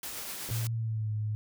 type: noise with tremolo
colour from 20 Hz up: white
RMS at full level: -38 dBFS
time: 0.03-0.67 s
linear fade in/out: 2 ms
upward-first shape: sine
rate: 8 Hz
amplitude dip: 25%
type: clicks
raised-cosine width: 2 ms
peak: -29 dBFS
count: 2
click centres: 0.49 / 0.501 s
type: tone with pitch glide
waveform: sine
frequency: 114.6 to 106.93 Hz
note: A#2 to A2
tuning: -29 to -49 cents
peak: -29 dBFS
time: 0.51-1.35 s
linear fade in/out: 0 ms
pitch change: -120 cents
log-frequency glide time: 0.73-1.11 s
effects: none